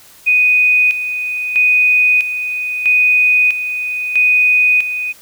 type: tone with tremolo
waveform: sine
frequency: 2489 Hz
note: D#7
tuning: in tune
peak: -8 dBFS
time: 0.26-5.13 s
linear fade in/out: 20 ms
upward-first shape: square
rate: 0.77 Hz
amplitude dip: 65%
effects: white hiss -43 dBFS RMS until 5.21 s